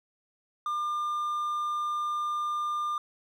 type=tone; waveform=triangle; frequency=1200 Hz; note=D6; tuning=37 cents sharp; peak=-26 dBFS; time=0.66-2.98 s; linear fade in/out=2 ms; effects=none